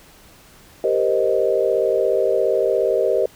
sine chord, C minor seventh, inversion second, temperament equal, 392 / 466.2 / 523.3 / 622.3 Hz, G4 / Bb4 / C5 / Eb5, 0 / 0 / 0 / 0 cents, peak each -21 dBFS, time 0.84-3.26 s, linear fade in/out 2 ms, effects pink hiss -48 dBFS RMS until 3.35 s

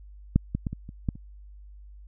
clicks, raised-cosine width 5 ms, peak -6 / -14 / -16 / -21 / -27 / -13 / -29 dBFS, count 7, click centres 0.36 / 0.55 / 0.668 / 0.73 / 0.891 / 1.088 / 1.155 s, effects added 50 Hz sine -44 dBFS peak until 2.07 s

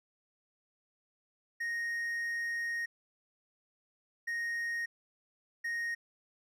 triangle tone bursts at uneven times, 1864.7 Hz, A#6, in tune, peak -31 dBFS, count 3, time 1.6-2.86 / 4.27-4.86 / 5.64-5.95 s, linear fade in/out 10 ms, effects none

